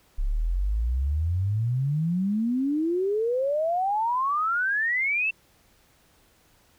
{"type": "exponential sweep", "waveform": "sine", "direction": "up", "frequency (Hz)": [32.7, 2701], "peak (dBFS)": -22, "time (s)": [0.18, 5.31], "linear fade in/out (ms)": 10, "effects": ["pink hiss -61 dBFS RMS until 6.78 s"]}